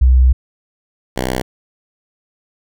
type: tone pair in turn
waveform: sine / 5% pulse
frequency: 63.5 / 63.5 Hz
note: B1 / B1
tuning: +49 / +49 cents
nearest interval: unison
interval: 0 cents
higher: neither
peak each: -6 dBFS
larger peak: neither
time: 0.01-0.33 / 1.16-1.42 s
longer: first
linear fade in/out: 10 ms
effects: none